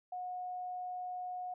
sine tone, 727 Hz, F#5, 31 cents flat, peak -38 dBFS, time 0.12-1.54 s, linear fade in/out 5 ms, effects none

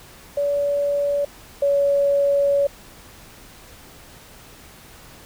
sine tone pair in turn, 572 / 564.1 Hz, D5 / C#5, -46 / +30 cents, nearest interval unison, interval 24 cents, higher first, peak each -18 / -15 dBFS, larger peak second, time 0.37-1.25 / 1.62-2.67 s, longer second, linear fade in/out 5 ms, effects pink hiss -45 dBFS RMS until 5.25 s

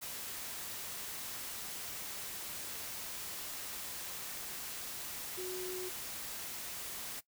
sine tone in noise, 367.4 Hz, F#4, 12 cents flat, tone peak -39 dBFS, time 5.37-5.9 s, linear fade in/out 20 ms, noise white, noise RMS -43 dBFS, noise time 0.01-7.21 s, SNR +1 dB, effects noise-tail reverb RT60 0.1 s tail -19 dB re dry

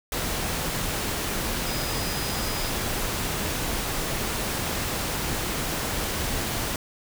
sine tone in noise, 4972 Hz, D#8, 2 cents flat, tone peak -37 dBFS, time 1.66-2.7 s, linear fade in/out 2 ms, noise pink, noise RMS -28 dBFS, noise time 0.12-6.76 s, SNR -12 dB, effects none

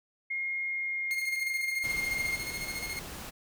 sine tone with pitch glide, 2140 to 2124 Hz, C7 to C7, +38 to +25 cents, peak -30 dBFS, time 0.3-2.37 s, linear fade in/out 10 ms, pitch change -13 cents, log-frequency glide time 0.64-1.44 s
sawtooth tone with tremolo, 2147 Hz, C7, 44 cents sharp, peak -30 dBFS, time 1.11-2.99 s, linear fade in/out 0 ms, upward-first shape square, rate 14 Hz, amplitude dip 50%
pink noise, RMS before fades -42 dBFS, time 1.83-3.31 s, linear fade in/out 20 ms
effects none

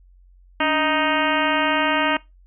harmonic tone with a mistuned harmonic, 311.6 Hz, D#4, 3 cents sharp, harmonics 1 / 2 / 3 / 4 / 5 / 6 / 7 / 8 / 9 / 10, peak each -24 / -25 / -24 / -26 / -26 / -28 / -29 / -30 / -28 / -33 dBFS, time 0.6-2.17 s, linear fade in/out 5 ms, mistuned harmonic 1, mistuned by -130 cents, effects noise-tail reverb RT60 0.2 s tail -21 dB re dry + added 45 Hz sine -48 dBFS peak until 2.46 s

